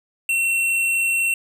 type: tone with hard clipping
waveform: sine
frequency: 2716 Hz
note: F7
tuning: 49 cents flat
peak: -19 dBFS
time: 0.29-1.34 s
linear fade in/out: 2 ms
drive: 12 dB
effects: none